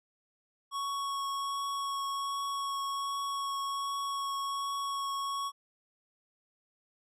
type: tone with vibrato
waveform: square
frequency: 1108.7 Hz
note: C#6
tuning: in tune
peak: -33 dBFS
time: 0.71-5.52 s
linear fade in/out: 50 ms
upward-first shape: triangle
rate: 1.3 Hz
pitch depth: 10 cents each way
effects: low-pass 11000 Hz 12 dB/octave